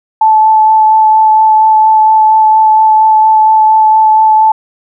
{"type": "tone with vibrato", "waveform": "sine", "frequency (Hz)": 871, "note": "A5", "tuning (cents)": -18, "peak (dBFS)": -3, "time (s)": [0.21, 4.52], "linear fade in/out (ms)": 5, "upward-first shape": "sine", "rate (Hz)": 4.3, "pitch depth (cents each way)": 11, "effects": []}